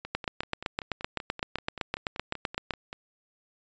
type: two click trains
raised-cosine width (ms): 0.3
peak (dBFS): -22 / -12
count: 16 / 21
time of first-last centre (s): 0.05-2.929 / 0.15-2.708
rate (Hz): 5.21 / 7.82
effects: resampled to 16000 Hz